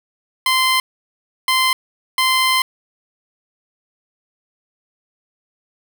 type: tone bursts at uneven times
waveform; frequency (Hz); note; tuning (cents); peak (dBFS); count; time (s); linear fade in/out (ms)
15% pulse; 1038; C6; -14; -7; 3; 0.46-0.8 / 1.48-1.73 / 2.18-2.62; 2
effects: none